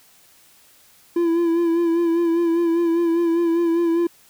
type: tone with vibrato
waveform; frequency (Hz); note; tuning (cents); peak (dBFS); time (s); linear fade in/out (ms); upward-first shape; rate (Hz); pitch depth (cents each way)
triangle; 337.3; E4; +40; -14; 1.16-4.07; 5; sine; 5; 38
effects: white hiss -53 dBFS RMS until 4.29 s